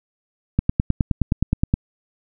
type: click train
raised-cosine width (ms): 5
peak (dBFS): -4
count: 12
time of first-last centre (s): 0.59-1.739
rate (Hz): 9.57
effects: none